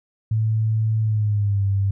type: tone with pitch glide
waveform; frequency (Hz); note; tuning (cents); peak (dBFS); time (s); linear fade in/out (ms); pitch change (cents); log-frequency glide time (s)
sine; 110 to 98.57; A2 to G2; 0 to +10; -17; 0.31-1.91; 5; -190; 1.01-1.65
effects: none

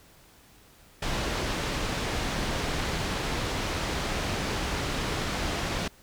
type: low-pass noise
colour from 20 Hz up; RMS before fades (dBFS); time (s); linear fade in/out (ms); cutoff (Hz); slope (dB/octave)
pink; -30; 1.02-5.88; 5; 5400; 12
effects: pink hiss -56 dBFS RMS until 6.02 s

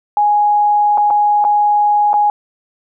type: tone with dropouts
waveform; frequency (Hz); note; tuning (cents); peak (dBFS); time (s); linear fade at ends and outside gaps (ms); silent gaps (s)
sine; 830.6; G#5; 0; -9; 0.17-2.3; 1; 0.975-0.98 / 1.103-1.107 / 1.442-1.449 / 2.132-2.14
effects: none

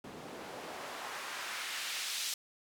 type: noise with band-pass filter sweep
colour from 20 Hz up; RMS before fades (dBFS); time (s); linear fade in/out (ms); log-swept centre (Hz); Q
white; -41; 0.04-2.34; 2; 250 to 4600; 0.87
effects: none

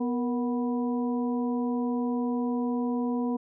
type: harmonic tone with a mistuned harmonic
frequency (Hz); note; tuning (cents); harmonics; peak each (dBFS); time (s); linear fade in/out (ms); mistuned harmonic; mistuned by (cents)
245.7; B3; -9; 1 / 2 / 3 / 4; -26 / -34 / -40 / -39; 0-3.37; 10; 2; -70
effects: none

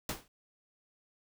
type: noise with exponential decay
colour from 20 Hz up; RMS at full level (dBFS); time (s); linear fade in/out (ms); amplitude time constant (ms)
pink; -32; 0.09-0.28; 2; 40
effects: none

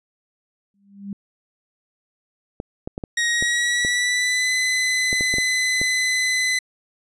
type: tone with exponential growth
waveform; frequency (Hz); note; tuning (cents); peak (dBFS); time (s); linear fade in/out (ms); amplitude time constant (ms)
sine; 199.5; G3; +31; -25; 0.74-1.13; 2; 84
type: clicks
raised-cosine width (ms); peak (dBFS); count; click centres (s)
2; -15; 11; 2.601 / 2.875 / 2.979 / 3.038 / 3.425 / 3.849 / 5.129 / 5.209 / 5.34 / 5.384 / 5.815
type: tone with pitch glide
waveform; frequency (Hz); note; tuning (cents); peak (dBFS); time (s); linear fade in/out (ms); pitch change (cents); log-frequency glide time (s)
sawtooth; 1883 to 2018; A#6 to B6; +17 to +37; -15; 3.17-6.59; 5; +120; 3.29-4.53
effects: resampled to 22050 Hz

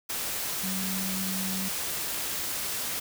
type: tone in noise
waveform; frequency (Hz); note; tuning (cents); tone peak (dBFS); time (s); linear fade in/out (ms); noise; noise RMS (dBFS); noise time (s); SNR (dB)
sine; 189.7; F#3; +43; -32; 0.63-1.69; 10; white; -32; 0.09-3; -3
effects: none

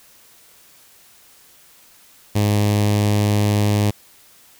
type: tone with notch filter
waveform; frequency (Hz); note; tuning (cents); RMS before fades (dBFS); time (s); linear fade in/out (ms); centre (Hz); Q
sawtooth; 103.83; G#2; 0; -17; 2.35-3.91; 10; 1400; 1.4
effects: white hiss -50 dBFS RMS until 4.59 s

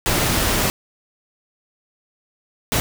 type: noise bursts at uneven times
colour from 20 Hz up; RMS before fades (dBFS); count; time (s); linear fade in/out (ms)
pink; -19; 2; 0.06-0.7 / 2.72-2.8; 0
effects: none

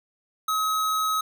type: tone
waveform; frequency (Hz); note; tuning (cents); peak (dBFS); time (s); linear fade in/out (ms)
square; 1276; D#6; +43; -23; 0.48-1.21; 5
effects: none

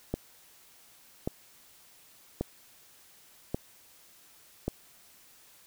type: click train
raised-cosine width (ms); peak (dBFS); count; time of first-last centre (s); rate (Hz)
2; -16; 5; 0.14-4.68; 0.881
effects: white hiss -58 dBFS RMS until 5.66 s

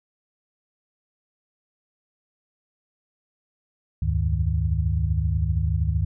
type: tone cluster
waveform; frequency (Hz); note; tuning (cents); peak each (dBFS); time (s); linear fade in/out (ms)
sine; 72.7 / 85.5 / 101 / 154.4; D2 / F2 / G#2 / D#3; -17 / -36 / -48 / -13; -23 / -29 / -25 / -28; 4.02-6.05; 5
effects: none

